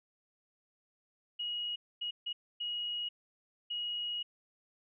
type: tone bursts at uneven times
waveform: sine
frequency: 2896 Hz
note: F#7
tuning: 38 cents flat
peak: -34 dBFS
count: 5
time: 1.39-1.76 / 2.01-2.11 / 2.26-2.33 / 2.6-3.09 / 3.7-4.23 s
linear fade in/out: 10 ms
effects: none